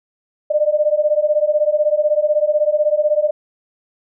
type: beating tone pair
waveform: sine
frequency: 594 / 610 Hz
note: D5 / D#5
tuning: +20 / -34 cents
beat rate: 16 Hz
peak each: -16 dBFS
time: 0.5-3.31 s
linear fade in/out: 10 ms
effects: none